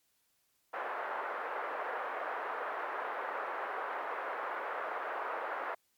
white band-pass noise, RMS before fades -38 dBFS, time 0.73-5.75 s, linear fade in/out 10 ms, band 460 to 1500 Hz, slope 24 dB/octave, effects white hiss -75 dBFS RMS until 5.97 s + MP3 96 kbps

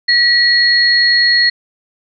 sine tone pair together, 1922 / 4308 Hz, B6 / C8, -48 / +50 cents, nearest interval octave + major second, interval 1398 cents, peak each -11 dBFS, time 0.08-1.5 s, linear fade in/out 10 ms, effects none

